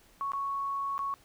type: tone with dropouts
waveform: sine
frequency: 1108.7 Hz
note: C#6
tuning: in tune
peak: -30 dBFS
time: 0.21-1.14 s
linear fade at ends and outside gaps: 0 ms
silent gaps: 0.319-0.334 / 0.98-0.991 s
effects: pink hiss -61 dBFS RMS until 1.24 s